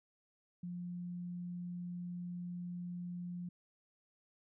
sine tone, 176.4 Hz, F3, 18 cents sharp, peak -40 dBFS, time 0.63-3.49 s, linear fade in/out 5 ms, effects none

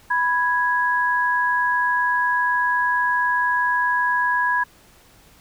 sine tone pair together, 987.8 / 1659.8 Hz, B5 / G#6, 0 / -1 cents, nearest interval major sixth, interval 899 cents, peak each -20 dBFS, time 0.1-4.64 s, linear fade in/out 10 ms, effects pink hiss -52 dBFS RMS until 5.4 s

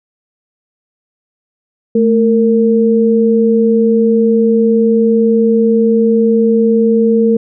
sine tone pair together, 220 / 459.5 Hz, A3 / A#4, 0 / -25 cents, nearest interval octave + minor second, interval 1275 cents, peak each -10 dBFS, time 1.95-7.37 s, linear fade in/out 5 ms, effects none

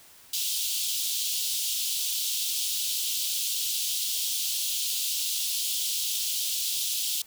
pink high-pass noise, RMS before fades -29 dBFS, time 0.33-7.22 s, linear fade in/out 5 ms, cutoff 3000 Hz, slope 48 dB/octave, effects white hiss -53 dBFS RMS until 7.26 s

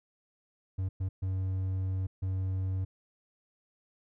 triangle tone bursts at uneven times, 94.3 Hz, F#2, 33 cents sharp, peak -27 dBFS, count 4, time 0.78-0.89 / 1-1.09 / 1.22-2.07 / 2.22-2.85 s, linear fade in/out 10 ms, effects none

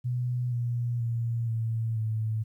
sine tone with pitch steps, 123.47 / 119.96 / 116.54 / 113.22 / 110 Hz, B2 / B2 / A#2 / A2 / A2, 0 / -50 / 0 / +50 / 0 cents, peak -26 dBFS, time 0.04-2.44 s, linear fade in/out 20 ms, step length 480 ms, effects 11-bit

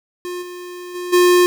square tone with level steps, 356.7 Hz, F4, 37 cents sharp, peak -25 / -30 / -25 / -10 dBFS, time 0.25-1.46 s, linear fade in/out 0 ms, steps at 0.41 / 0.94 / 1.12 s, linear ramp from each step 20 ms, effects 8-bit

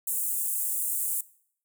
pink high-pass noise, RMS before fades -29 dBFS, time 0.07-1.21 s, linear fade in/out 5 ms, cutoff 8000 Hz, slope 48 dB/octave, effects noise-tail reverb RT60 0.6 s tail -20 dB re dry

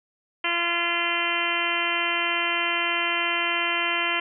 harmonic tone, 343.2 Hz, F4, 30 cents flat, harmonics 1 / 2 / 3 / 4 / 5 / 6 / 7 / 8 / 9, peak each -35 / -34 / -31 / -32 / -32 / -29 / -31 / -29 / -30 dBFS, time 0.44-4.2 s, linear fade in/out 5 ms, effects none

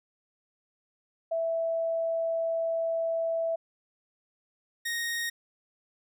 sine / sawtooth tone pair in turn, 659.3 / 1864.8 Hz, E5 / A#6, 0 / 0 cents, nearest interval octave + tritone, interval 1800 cents, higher second, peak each -26 dBFS, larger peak neither, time 1.31-3.56 / 4.85-5.3 s, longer first, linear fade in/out 10 ms, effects none

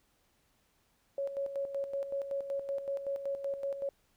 sine tone with tremolo, 554.4 Hz, C#5, in tune, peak -31 dBFS, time 1.18-3.89 s, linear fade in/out 2 ms, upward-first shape square, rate 5.3 Hz, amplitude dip 60%, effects pink hiss -72 dBFS RMS until 4.16 s

